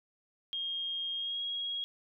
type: tone with pitch glide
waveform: sine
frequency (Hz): 3236 to 3294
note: G#7 to G#7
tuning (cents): -46 to -15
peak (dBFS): -33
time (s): 0.53-1.84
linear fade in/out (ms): 0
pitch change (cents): +31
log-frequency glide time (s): 1.15-1.42
effects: none